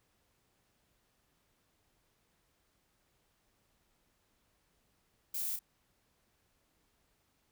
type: noise with echo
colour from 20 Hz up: violet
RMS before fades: -37 dBFS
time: 5.34-5.56 s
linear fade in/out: 5 ms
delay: 32 ms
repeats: 1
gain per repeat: -7 dB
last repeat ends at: 5.592 s
effects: pink hiss -75 dBFS RMS until 7.51 s